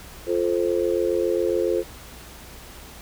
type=chord; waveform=sine; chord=F major; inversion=none; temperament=just; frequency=349.2 / 436.5 / 523.8 Hz; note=F4 / A4 / C5; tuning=0 / -14 / +2 cents; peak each=-23 / -24 / -25 dBFS; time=0.26-1.84 s; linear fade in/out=50 ms; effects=added 60 Hz sine -46 dBFS peak until 3.01 s + pink hiss -43 dBFS RMS until 3.01 s